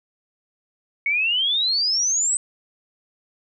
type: exponential sweep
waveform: sine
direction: up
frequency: 2199 to 8180 Hz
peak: -18 dBFS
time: 1.06-2.37 s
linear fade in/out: 2 ms
effects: none